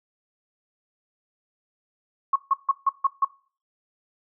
sine tone bursts, 1093 Hz, C#6, 25 cents flat, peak -16 dBFS, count 6, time 2.33-3.248 s, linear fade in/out 5 ms, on 28 ms, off 150 ms, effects noise-tail reverb RT60 0.4 s tail -20 dB re dry

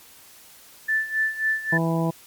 sine tone with tremolo, 1760 Hz, A6, in tune, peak -18 dBFS, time 0.88-1.78 s, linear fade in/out 10 ms, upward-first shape sine, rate 3.7 Hz, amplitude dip 80%
harmonic tone, 164.81 Hz, E3, in tune, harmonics 1 / 2 / 3 / 4 / 5 / 6, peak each -22 / -27 / -31 / -30 / -34 / -32 dBFS, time 1.72-2.11 s, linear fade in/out 10 ms
effects white hiss -49 dBFS RMS until 2.26 s + MP3 96 kbps

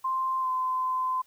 sine tone with pitch glide, 1046.5 to 1027.9 Hz, C6 to C6, 0 to -31 cents, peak -25 dBFS, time 0.04-1.22 s, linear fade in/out 10 ms, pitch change -31 cents, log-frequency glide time 0.4-0.48 s, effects white hiss -63 dBFS RMS until 1.26 s

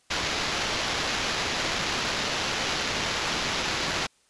white noise with sample-and-hold, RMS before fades -28 dBFS, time 0.1-4.07 s, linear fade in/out 10 ms, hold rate 8820 Hz, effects white hiss -64 dBFS RMS until 4.29 s + resampled to 22050 Hz

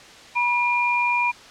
sine tone pair together, 971.3 / 2400 Hz, B5 / D7, -29 / +37 cents, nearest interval octave + major third, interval 1566 cents, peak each -21 dBFS, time 0.35-1.32 s, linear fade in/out 20 ms, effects white hiss -44 dBFS RMS until 1.5 s + low-pass 5000 Hz 12 dB/octave

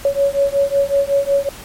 sine beating tone pair, 556 / 561.4 Hz, C#5 / C#5, +5 / +22 cents, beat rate 5.4 Hz, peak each -16 dBFS, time 0.05-1.49 s, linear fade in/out 2 ms, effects pink hiss -36 dBFS RMS until 1.64 s + MP3 64 kbps

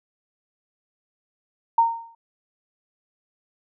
sine tone with exponential decay, 921 Hz, A#5, 21 cents flat, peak -11 dBFS, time 1.78-2.15 s, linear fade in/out 5 ms, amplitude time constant 79 ms, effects none

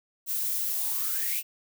violet noise with high-pass filter sweep, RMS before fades -29 dBFS, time 0.26-1.43 s, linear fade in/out 50 ms, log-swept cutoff 240 to 2700 Hz, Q 9.5, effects none

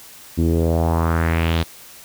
sawtooth tone with low-pass filter sweep, 82.41 Hz, E2, in tune, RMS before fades -18 dBFS, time 0.37-1.64 s, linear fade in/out 20 ms, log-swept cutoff 280 to 4100 Hz, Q 2.8, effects white hiss -42 dBFS RMS until 2.04 s

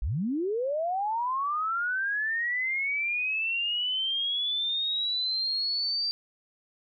sine linear sweep, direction up, 41.2 to 4699 Hz, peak -26 dBFS, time 0.02-6.11 s, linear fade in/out 0 ms, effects none

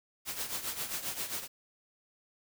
white noise with tremolo, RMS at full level -34 dBFS, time 0.25-1.48 s, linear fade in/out 50 ms, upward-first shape triangle, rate 7.5 Hz, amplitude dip 75%, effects none

